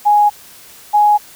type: tone pair in turn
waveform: sine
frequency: 830.6 / 833.9 Hz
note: G#5 / G#5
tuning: 0 / +7 cents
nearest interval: unison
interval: 7 cents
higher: second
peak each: -7 dBFS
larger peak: neither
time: 0.05-0.3 / 0.93-1.18 s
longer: neither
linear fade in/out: 20 ms
effects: white hiss -40 dBFS RMS until 1.35 s